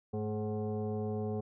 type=tone with frequency modulation; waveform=sine; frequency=103.83 Hz; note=G#2; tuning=in tune; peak=-32 dBFS; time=0.13-1.41 s; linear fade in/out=10 ms; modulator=320 Hz; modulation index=1.4; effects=none